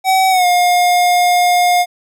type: tone with pitch glide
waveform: square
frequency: 759 to 712.3 Hz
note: F#5 to F5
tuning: +44 to +34 cents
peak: -10 dBFS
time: 0.04-1.86 s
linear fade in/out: 50 ms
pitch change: -110 cents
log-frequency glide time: 0.3-0.46 s
effects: none